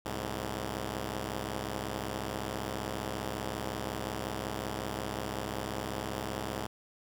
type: tone pair together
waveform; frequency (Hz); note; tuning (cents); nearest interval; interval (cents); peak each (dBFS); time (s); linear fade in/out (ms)
5% pulse; 65.41 / 105.7; C2 / G#2; 0 / +31; minor sixth; 831; -26; 0.05-6.67; 5
effects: none